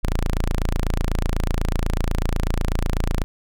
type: tone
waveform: sawtooth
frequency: 28.08 Hz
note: A0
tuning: 36 cents sharp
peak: -15 dBFS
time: 0.03-3.24 s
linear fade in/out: 0 ms
effects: none